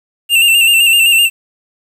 square tone with vibrato, 2748 Hz, F7, 29 cents flat, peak -7 dBFS, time 0.29-1.3 s, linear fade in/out 50 ms, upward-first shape square, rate 7.8 Hz, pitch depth 39 cents each way, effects 7-bit

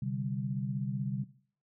sine chord, C suspended second, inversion none, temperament equal, 130.81 / 146.83 / 196 Hz, C3 / D3 / G3, 0 / 0 / 0 cents, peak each -34 / -37 / -37 dBFS, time 0.02-1.24 s, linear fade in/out 5 ms, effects noise-tail reverb RT60 0.5 s tail -17 dB re dry

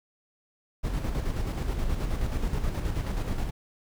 brown noise with tremolo, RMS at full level -27 dBFS, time 0.83-3.51 s, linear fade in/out 20 ms, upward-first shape square, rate 9.4 Hz, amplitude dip 40%, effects none

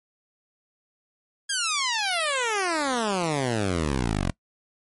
10% pulse exponential sweep, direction down, 1661.2 to 41.86 Hz, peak -15 dBFS, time 1.49-4.31 s, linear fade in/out 10 ms, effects noise-tail reverb RT60 0.1 s tail -23 dB re dry + MP3 48 kbps

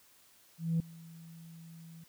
sine tone with ADSR envelope, 164.81 Hz, E3, in tune, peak -24 dBFS, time 0.58-2.04 s, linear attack 220 ms, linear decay 3 ms, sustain -24 dB, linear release 5 ms, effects tanh soft clip ceiling -24 dBFS + white hiss -63 dBFS RMS until 2.08 s

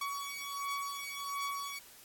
sawtooth beating tone pair, 1126 / 1127.4 Hz, C#6 / C#6, +27 / +29 cents, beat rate 1.4 Hz, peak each -36 / -36 dBFS, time 0.01-1.79 s, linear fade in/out 5 ms, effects white hiss -56 dBFS RMS until 2.04 s + AAC 64 kbps

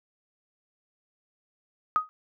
sine tone with exponential decay, 1252 Hz, D#6, 10 cents sharp, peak -16 dBFS, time 1.96-2.09 s, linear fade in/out 0 ms, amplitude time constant 28 ms, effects none

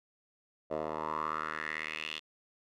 10% pulse tone with band-pass filter sweep, 77.78 Hz, D#2, in tune, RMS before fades -37 dBFS, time 0.7-2.2 s, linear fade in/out 20 ms, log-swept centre 620 to 3200 Hz, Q 4.5, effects none

